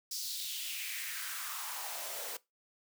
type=noise with high-pass filter sweep; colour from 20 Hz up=white; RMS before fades=-40 dBFS; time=0.11-2.37 s; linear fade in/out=5 ms; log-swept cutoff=5200 to 450 Hz; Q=3; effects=noise-tail reverb RT60 0.2 s tail -20 dB re dry